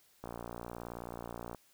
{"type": "click train", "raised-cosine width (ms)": 1, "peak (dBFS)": -28, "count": 78, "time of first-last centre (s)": [0.24, 1.547], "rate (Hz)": 58.9, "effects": ["white hiss -67 dBFS RMS until 1.73 s"]}